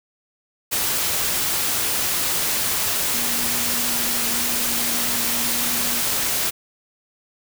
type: tone in noise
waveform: sine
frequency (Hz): 238.2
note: A#3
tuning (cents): +38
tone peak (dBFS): -33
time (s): 3.13-6.02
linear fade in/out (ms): 20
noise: white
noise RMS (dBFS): -22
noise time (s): 0.71-6.51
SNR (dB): -14
effects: none